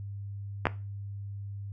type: clicks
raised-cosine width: 0.5 ms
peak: -9 dBFS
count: 2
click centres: 0.655 / 0.669 s
effects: noise-tail reverb RT60 0.3 s tail -17 dB re dry + added 100 Hz sine -36 dBFS peak until 1.72 s